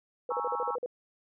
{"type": "tone bursts", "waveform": "sine", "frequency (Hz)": 493.9, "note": "B4", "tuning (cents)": 0, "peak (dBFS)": -30, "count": 8, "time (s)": [0.29, 0.861], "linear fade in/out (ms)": 2, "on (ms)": 32, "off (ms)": 45}
{"type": "chord", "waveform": "sine", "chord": "A# half-diminished seventh", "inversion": "third", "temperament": "equal", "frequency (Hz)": [830.6, 932.3, 1108.7, 1318.5], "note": ["G#5", "A#5", "C#6", "E6"], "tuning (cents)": [0, 0, 0, 0], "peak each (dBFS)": -36, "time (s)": [0.3, 0.76], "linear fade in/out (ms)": 10}
{"effects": []}